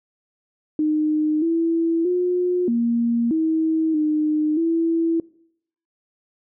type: tone with pitch steps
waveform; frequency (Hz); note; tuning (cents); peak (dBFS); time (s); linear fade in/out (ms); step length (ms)
sine; 306.5 / 331.2 / 358.7 / 234.5 / 319.7 / 305.4 / 330.5; D#4 / E4 / F4 / A#3 / D#4 / D#4 / E4; -26 / +8 / +46 / +11 / +47 / -32 / +5; -17; 0.79-5.2; 2; 630
effects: noise-tail reverb RT60 0.7 s tail -23 dB re dry